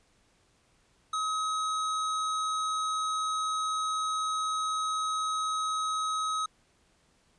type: tone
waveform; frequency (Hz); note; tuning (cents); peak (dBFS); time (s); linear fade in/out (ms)
square; 1272; D#6; +38; -29; 1.13-6.46; 5
effects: pink hiss -67 dBFS RMS until 7.38 s + resampled to 22050 Hz